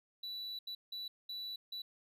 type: tone bursts at uneven times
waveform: triangle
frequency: 3951 Hz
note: B7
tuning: in tune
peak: -39 dBFS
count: 5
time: 0.23-0.59 / 0.67-0.75 / 0.92-1.08 / 1.29-1.56 / 1.72-1.82 s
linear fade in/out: 5 ms
effects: none